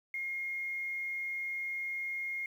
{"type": "tone with quantisation", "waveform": "sine", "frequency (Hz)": 2140, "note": "C7", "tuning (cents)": 38, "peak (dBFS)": -34, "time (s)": [0.14, 2.46], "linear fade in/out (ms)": 2, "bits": 10, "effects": []}